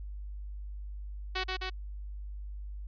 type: tone with echo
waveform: 5% pulse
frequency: 373.5 Hz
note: F#4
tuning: 16 cents sharp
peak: -19 dBFS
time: 1.35-1.44 s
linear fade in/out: 10 ms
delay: 130 ms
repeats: 2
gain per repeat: -2 dB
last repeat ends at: 1.7 s
effects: added 50 Hz sine -38 dBFS peak until 2.87 s + resampled to 11025 Hz